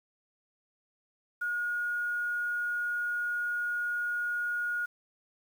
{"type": "tone with quantisation", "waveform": "sine", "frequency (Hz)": 1439, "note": "F#6", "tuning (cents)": -49, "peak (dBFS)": -29, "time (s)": [1.41, 4.86], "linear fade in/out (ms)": 10, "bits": 9, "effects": []}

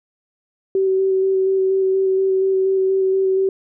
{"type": "tone with vibrato", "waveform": "sine", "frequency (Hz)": 382, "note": "G4", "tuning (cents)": -45, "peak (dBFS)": -14, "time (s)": [0.75, 3.49], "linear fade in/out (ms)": 2, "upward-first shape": "square", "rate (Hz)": 4.2, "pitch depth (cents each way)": 11, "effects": []}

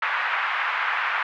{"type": "band-pass noise", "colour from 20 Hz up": "pink", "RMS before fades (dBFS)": -25, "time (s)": [0.02, 1.23], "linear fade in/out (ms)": 5, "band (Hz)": [1000, 2300], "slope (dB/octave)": 24, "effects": []}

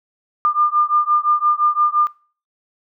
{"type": "beating tone pair", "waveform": "sine", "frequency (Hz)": [1200, 1205.8], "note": ["D6", "D6"], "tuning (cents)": [37, 45], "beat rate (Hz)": 5.8, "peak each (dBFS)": -17, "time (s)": [0.45, 2.07], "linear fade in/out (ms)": 0, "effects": ["noise-tail reverb RT60 0.4 s tail -20 dB re dry"]}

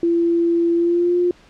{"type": "tone with pitch glide", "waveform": "sine", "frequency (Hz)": [339.1, 353.7], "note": ["E4", "F4"], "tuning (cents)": [49, 22], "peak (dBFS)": -14, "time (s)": [0.03, 1.31], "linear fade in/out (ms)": 2, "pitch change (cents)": 73, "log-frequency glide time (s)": [0.75, 1.18], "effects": ["pink hiss -50 dBFS RMS until 1.49 s", "low-pass 5000 Hz 12 dB/octave"]}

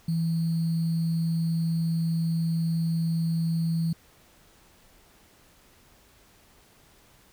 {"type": "tone with sample-and-hold", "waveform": "sine", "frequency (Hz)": 164.81, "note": "E3", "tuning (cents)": 0, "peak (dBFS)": -23, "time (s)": [0.08, 3.93], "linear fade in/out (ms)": 5, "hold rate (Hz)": 4410, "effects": ["pink hiss -58 dBFS RMS until 7.32 s"]}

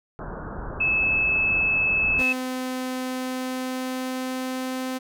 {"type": "low-pass noise", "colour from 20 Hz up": "pink", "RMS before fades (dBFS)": -34, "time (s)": [0.19, 2.22], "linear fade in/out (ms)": 0, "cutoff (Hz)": 1600, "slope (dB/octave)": 96}
{"type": "tone", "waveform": "sine", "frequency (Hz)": 2600, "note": "E7", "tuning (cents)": -24, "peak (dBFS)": -19, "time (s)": [0.8, 2.33], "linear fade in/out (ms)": 10}
{"type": "tone with pitch glide", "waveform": "sawtooth", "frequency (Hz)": [256.1, 258.2], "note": ["C4", "C4"], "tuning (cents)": [-37, -23], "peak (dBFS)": -23, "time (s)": [2.18, 4.99], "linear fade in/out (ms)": 20, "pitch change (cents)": 14, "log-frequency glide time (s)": [3.05, 4.84]}
{"effects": []}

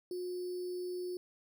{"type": "tone with sample-and-hold", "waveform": "sine", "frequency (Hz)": 360.3, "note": "F#4", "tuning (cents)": -46, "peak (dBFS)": -36, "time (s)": [0.11, 1.17], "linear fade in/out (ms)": 2, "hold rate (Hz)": 4900, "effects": []}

